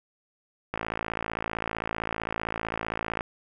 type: click train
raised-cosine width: 0.5 ms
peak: -14 dBFS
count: 138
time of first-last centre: 0.74-3.208 s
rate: 55.5 Hz
effects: none